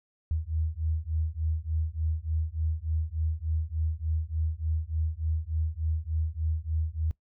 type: beating tone pair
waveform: sine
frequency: 77.78 / 81.18 Hz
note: D#2 / E2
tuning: 0 / -26 cents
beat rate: 3.4 Hz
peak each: -30 dBFS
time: 0.31-7.11 s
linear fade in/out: 0 ms
effects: noise-tail reverb RT60 0.1 s tail -21 dB re dry